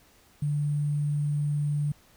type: tone with sample-and-hold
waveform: sine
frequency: 146.83 Hz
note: D3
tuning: in tune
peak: -24 dBFS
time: 0.42-1.92 s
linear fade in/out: 5 ms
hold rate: 8820 Hz
effects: pink hiss -59 dBFS RMS until 2.16 s

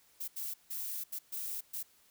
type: noise bursts at uneven times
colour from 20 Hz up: violet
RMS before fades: -39 dBFS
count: 6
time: 0.2-0.28 / 0.36-0.54 / 0.7-1.04 / 1.12-1.19 / 1.32-1.61 / 1.73-1.83 s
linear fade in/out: 10 ms
effects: white hiss -66 dBFS RMS until 2.1 s

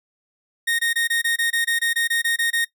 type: tone bursts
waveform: 30% pulse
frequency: 1855 Hz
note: A#6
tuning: 9 cents flat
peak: -16 dBFS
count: 14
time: 0.67-2.649 s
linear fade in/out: 10 ms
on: 120 ms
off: 23 ms
effects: noise-tail reverb RT60 0.1 s tail -18 dB re dry

